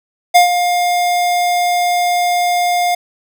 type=tone with ADSR envelope; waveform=square; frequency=708 Hz; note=F5; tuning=23 cents sharp; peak=-4 dBFS; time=0.34-2.95 s; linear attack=18 ms; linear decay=120 ms; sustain=-9 dB; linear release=6 ms; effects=none